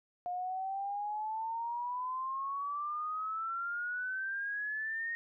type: exponential sweep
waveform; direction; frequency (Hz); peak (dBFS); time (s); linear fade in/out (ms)
sine; up; 709 to 1864.7; -34; 0.26-5.15; 0
effects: none